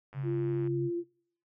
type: click train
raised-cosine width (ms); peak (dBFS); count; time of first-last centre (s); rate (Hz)
0.5; -36; 57; 0.13-0.674; 103
type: tone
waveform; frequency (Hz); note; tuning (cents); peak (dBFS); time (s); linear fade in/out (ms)
sine; 136.4; C#3; -28; -31; 0.14-0.91; 50
type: tone with vibrato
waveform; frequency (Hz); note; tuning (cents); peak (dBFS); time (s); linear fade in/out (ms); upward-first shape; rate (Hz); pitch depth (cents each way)
sine; 344.7; F4; -23; -30; 0.23-1.04; 50; square; 12; 9
effects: noise-tail reverb RT60 0.6 s tail -22 dB re dry